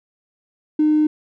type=tone with tanh clipping; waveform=triangle; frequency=305.2 Hz; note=D#4; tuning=33 cents flat; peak=-12 dBFS; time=0.79-1.07 s; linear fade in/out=5 ms; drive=1 dB; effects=none